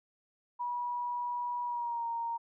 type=tone with pitch glide; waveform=sine; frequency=970 to 929.4 Hz; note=B5 to A#5; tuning=-31 to -5 cents; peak=-32 dBFS; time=0.59-2.38 s; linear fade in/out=20 ms; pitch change=-74 cents; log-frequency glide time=1.64-2.06 s; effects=none